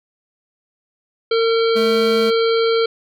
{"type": "harmonic tone", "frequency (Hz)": 455.6, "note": "A#4", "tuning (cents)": -40, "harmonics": [1, 3, 5, 7, 9, 10], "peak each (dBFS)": [-14, -24, -29, -28, -29, -32], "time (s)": [1.31, 2.86], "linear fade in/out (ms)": 5}
{"type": "tone", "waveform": "square", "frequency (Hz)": 218.8, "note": "A3", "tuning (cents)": -9, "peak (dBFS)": -22, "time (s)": [1.75, 2.31], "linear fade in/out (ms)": 20}
{"effects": []}